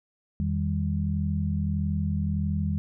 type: tone cluster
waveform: sine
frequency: 85.3 / 156.9 / 198.5 Hz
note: F2 / D#3 / G3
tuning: -40 / +15 / +22 cents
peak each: -27 / -30 / -29 dBFS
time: 0.4-2.78 s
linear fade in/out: 0 ms
effects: none